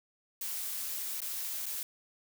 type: noise with dropouts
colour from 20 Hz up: blue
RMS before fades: -37 dBFS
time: 0.41-1.83 s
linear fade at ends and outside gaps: 2 ms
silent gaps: 1.205-1.217 / 1.658-1.663 s
effects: none